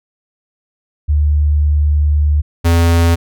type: tone pair in turn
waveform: sine / square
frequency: 74.2 / 84.43 Hz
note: D2 / E2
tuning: +18 / +42 cents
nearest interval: major second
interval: 224 cents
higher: second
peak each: -9 dBFS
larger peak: neither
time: 1.08-2.42 / 2.64-3.16 s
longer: first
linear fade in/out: 20 ms
effects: none